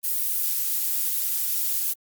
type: noise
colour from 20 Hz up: violet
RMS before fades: -25 dBFS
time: 0.03-1.94 s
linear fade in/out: 20 ms
effects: Opus 32 kbps

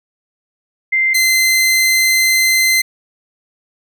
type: tone pair in turn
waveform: sine / sawtooth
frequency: 2086 / 2068 Hz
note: C7 / C7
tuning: -6 / -21 cents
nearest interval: unison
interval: 15 cents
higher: first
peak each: -11 / -7 dBFS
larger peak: second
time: 0.92-1.14 / 1.14-2.82 s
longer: second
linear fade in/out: 10 ms
effects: none

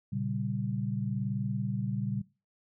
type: chord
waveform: sine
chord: G diminished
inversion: first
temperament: equal with one note detuned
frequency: 117.69 / 138.59 / 196 Hz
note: Bb2 / Db3 / G3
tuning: +17 / 0 / 0 cents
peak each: -34 dBFS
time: 0.12-2.22 s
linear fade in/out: 10 ms
effects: noise-tail reverb RT60 0.3 s tail -20 dB re dry

